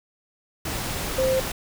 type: tone in noise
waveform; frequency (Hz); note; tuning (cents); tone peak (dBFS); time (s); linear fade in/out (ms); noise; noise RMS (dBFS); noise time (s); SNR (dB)
sine; 523.3; C5; 0; -19; 1.18-1.4; 5; pink; -29; 0.65-1.52; +7
effects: none